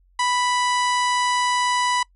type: harmonic tone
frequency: 987.8 Hz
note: B5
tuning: in tune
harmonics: 1 / 2 / 3 / 4 / 5 / 6 / 7 / 8 / 9 / 10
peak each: -20 / -26 / -30 / -32 / -34 / -36 / -37 / -38 / -39 / -40 dBFS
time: 0.19-2.03 s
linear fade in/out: 5 ms
effects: noise-tail reverb RT60 0.1 s tail -25 dB re dry + added 45 Hz sine -55 dBFS peak until 2.15 s